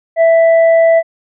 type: tone with hard clipping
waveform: triangle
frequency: 660 Hz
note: E5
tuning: 2 cents sharp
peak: -7 dBFS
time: 0.16-1.03 s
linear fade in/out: 50 ms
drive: 8 dB
effects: resampled to 8000 Hz